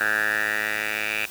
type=tone with band-pass filter sweep; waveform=10% pulse; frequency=106.3 Hz; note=G#2; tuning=41 cents sharp; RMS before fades=-25 dBFS; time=0-1.26 s; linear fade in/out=10 ms; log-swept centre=1600 to 2400 Hz; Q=6.3; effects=white hiss -40 dBFS RMS until 1.3 s